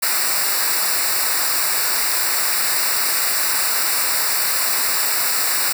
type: noise with comb filter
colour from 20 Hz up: white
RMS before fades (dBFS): -19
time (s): 0.02-5.73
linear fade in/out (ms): 10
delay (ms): 0.31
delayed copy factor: -1
effects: none